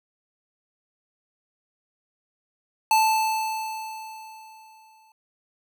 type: tone with exponential decay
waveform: square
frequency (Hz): 878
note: A5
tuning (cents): -4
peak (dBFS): -16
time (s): 2.91-5.12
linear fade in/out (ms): 2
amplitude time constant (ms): 480
effects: none

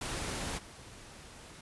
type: noise with level steps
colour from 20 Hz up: pink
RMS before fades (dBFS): -37 / -51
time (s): 0.01-1.61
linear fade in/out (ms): 5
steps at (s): 0.57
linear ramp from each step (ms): 20
effects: resampled to 24000 Hz

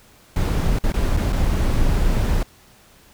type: noise with dropouts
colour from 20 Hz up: brown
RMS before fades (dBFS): -18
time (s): 0.36-2.43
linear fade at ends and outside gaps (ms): 2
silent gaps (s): 0.788-0.838 / 0.922-0.94 / 1.167-1.171 / 1.324-1.328
effects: pink hiss -51 dBFS RMS until 3.13 s

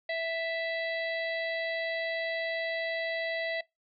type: harmonic tone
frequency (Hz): 659.3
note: E5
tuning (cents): 0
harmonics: 1 / 3 / 4 / 5 / 6 / 7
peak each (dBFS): -32 / -34 / -45 / -47 / -43 / -50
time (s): 0.09-3.61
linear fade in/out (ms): 5
effects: noise-tail reverb RT60 0.2 s tail -23 dB re dry

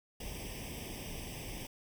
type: noise with comb filter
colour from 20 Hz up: pink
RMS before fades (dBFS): -43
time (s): 0.2-1.67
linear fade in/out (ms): 5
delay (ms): 0.36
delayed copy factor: +0.95
effects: none

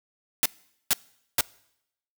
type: noise bursts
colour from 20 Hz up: white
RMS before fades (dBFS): -21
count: 3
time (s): 0.43-1.408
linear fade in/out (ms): 0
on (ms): 26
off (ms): 450
effects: noise-tail reverb RT60 0.8 s tail -24 dB re dry

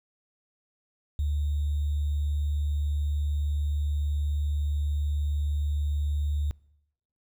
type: tone with sample-and-hold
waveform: sine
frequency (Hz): 73.42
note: D2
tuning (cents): 0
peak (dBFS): -24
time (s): 1.19-6.51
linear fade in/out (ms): 0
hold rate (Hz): 3675
effects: noise-tail reverb RT60 0.8 s tail -24 dB re dry

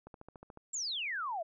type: click train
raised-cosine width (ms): 1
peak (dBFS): -35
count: 8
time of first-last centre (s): 0.07-0.574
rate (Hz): 13.9
type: exponential sweep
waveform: sine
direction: down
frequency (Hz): 7680 to 622.3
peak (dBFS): -34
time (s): 0.73-1.43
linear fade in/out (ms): 10
effects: none

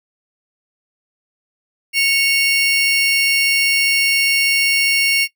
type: tone pair together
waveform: 35% pulse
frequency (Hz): 2203 / 2775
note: C#7 / F7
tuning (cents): -11 / -12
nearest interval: major third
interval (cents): 399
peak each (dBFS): -14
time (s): 1.93-5.28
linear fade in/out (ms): 50
effects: noise-tail reverb RT60 0.1 s tail -20 dB re dry

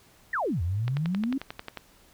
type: exponential two-way sweep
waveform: sine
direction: down then up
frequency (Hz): 1975.5 to 81 to 280.8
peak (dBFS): -25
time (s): 0.33-1.38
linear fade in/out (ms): 5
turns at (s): 0.62
type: click train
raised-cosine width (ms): 0.3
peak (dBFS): -19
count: 11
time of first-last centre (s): 0.88-1.773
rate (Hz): 11.2
effects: pink hiss -58 dBFS RMS until 2.13 s

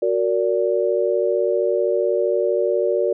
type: chord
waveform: sine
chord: Gb augmented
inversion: none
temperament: just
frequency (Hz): 370 / 462.5 / 578.1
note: Gb4 / Bb4 / D5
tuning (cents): 0 / -14 / -27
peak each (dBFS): -21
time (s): 0.02-3.13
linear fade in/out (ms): 5
effects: none

